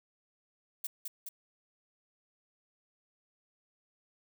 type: noise with echo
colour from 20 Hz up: violet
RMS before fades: -36 dBFS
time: 0.84-0.87 s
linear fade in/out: 5 ms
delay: 210 ms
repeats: 2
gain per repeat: -3 dB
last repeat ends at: 1.29 s
effects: none